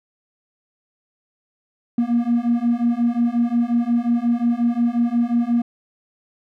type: beating tone pair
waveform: triangle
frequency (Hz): 234.2 / 239.8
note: A#3 / A#3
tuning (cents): +8 / +49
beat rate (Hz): 5.6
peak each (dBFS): -17 / -16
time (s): 1.98-5.62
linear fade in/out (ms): 5
effects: tanh soft clip ceiling -10 dBFS